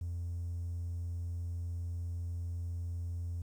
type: tone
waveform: triangle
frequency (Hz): 86.1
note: F2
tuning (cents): -24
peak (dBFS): -32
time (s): 0.01-3.42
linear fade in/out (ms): 5
effects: tanh soft clip ceiling -31 dBFS + 11-bit